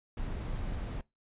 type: noise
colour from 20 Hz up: brown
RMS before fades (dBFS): -36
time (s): 0.17-1.01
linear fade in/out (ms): 2
effects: noise-tail reverb RT60 0.2 s tail -21 dB re dry + resampled to 8000 Hz